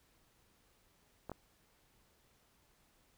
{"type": "clicks", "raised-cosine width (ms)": 1, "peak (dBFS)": -29, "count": 2, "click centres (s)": [1.296, 1.317], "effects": ["pink hiss -71 dBFS RMS until 3.17 s"]}